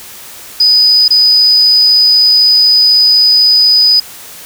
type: tone with dropouts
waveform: sine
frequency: 4978 Hz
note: D#8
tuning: in tune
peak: -4 dBFS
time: 0.6-4 s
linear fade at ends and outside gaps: 5 ms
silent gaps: 1.081-1.105 s
effects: white hiss -31 dBFS RMS until 4.45 s